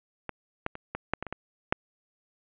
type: clicks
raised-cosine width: 0.5 ms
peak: -18 / -13 / -23 / -17 / -10 / -18 / -22 / -18 / -7 dBFS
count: 9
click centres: 0.293 / 0.664 / 0.754 / 0.95 / 1.136 / 1.226 / 1.267 / 1.326 / 1.725 s
effects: resampled to 8000 Hz + 8-bit